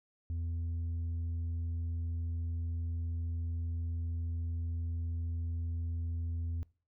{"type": "tone with tanh clipping", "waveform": "triangle", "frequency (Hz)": 83.5, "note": "E2", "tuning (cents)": 23, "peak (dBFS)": -34, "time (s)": [0.3, 6.63], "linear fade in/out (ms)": 0, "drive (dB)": 8, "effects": ["noise-tail reverb RT60 0.4 s tail -23 dB re dry"]}